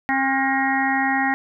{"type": "harmonic tone with a mistuned harmonic", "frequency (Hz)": 268.6, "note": "C4", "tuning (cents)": 46, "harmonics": [1, 3, 4, 5, 6, 7, 8], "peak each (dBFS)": [-24, -22, -32, -32, -33, -22, -32], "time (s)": [0.09, 1.34], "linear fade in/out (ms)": 0, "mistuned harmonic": 5, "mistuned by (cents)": 77, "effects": []}